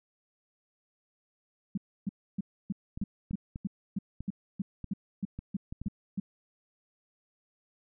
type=tone bursts; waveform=sine; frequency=196 Hz; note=G3; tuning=in tune; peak=-28 dBFS; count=15; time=1.75-6.2 s; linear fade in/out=5 ms; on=26 ms; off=290 ms
type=clicks; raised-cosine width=5 ms; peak=-26 dBFS; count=10; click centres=2.975 / 3.016 / 3.31 / 3.559 / 4.206 / 4.843 / 5.39 / 5.725 / 5.816 / 5.866 s
effects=none